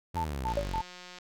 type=exponential sweep; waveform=sawtooth; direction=down; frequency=89.5 to 41.2 Hz; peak=-29 dBFS; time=0.14-0.81 s; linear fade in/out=10 ms
type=tone bursts; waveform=sine; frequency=886 Hz; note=A5; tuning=12 cents sharp; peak=-29 dBFS; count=3; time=0.16-0.818 s; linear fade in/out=10 ms; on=86 ms; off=200 ms
type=click train; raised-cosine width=0.2 ms; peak=-29 dBFS; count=128; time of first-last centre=0.48-1.186 s; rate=180 Hz
type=tone with exponential decay; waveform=sine; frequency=572 Hz; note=D5; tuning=46 cents flat; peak=-22 dBFS; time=0.57-0.71 s; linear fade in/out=2 ms; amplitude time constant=30 ms
effects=none